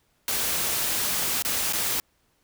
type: noise with dropouts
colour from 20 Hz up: white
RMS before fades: -26 dBFS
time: 0.28-2 s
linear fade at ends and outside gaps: 1 ms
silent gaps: 1.423-1.449 / 1.725-1.733 s
effects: pink hiss -68 dBFS RMS until 2.43 s